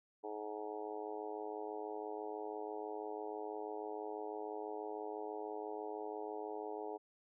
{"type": "harmonic tone with a mistuned harmonic", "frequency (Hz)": 106.1, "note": "G#2", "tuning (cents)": 38, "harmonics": [3, 4, 5, 6, 7, 8, 9], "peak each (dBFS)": [-50, -44, -52, -52, -49, -50, -54], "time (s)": [0.23, 6.98], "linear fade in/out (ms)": 20, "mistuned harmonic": 9, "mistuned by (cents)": -33, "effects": []}